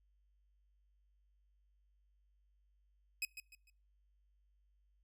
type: tone with echo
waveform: sawtooth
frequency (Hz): 2536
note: D#7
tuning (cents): +32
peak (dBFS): -32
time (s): 3.22-3.25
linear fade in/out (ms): 2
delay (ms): 150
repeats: 3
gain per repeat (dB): -10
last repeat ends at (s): 3.7
effects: noise-tail reverb RT60 0.4 s tail -25 dB re dry + added 50 Hz sine -70 dBFS peak until 5.03 s